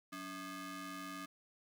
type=ring-modulated tone; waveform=sawtooth; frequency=466.2 Hz; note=A#4; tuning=in tune; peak=-37 dBFS; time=0.12-1.26 s; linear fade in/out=10 ms; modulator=749 Hz; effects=none